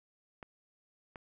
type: clicks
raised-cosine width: 0.5 ms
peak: -30 dBFS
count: 2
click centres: 0.428 / 1.158 s
effects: none